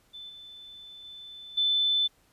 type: tone with level steps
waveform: sine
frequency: 3520 Hz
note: A7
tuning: in tune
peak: -40 / -44 / -42 / -22 dBFS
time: 0.13-2.08 s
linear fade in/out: 20 ms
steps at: 0.29 / 1.04 / 1.57 s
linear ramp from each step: 10 ms
effects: pink hiss -65 dBFS RMS until 2.32 s + resampled to 32000 Hz